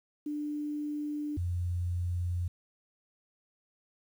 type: tone pair in turn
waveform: sine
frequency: 296.6 / 88.18 Hz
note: D4 / F2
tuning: +17 / +17 cents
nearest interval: octave + major sixth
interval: 2100 cents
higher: first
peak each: -32 / -29 dBFS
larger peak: second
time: 0.26-1.37 / 1.37-2.48 s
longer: neither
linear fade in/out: 5 ms
effects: 10-bit